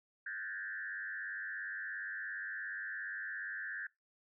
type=tone with frequency modulation; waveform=sine; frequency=1661.2 Hz; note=G#6; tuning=in tune; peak=-39 dBFS; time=0.26-3.87 s; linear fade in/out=5 ms; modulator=97.2 Hz; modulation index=1.6; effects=noise-tail reverb RT60 0.2 s tail -22 dB re dry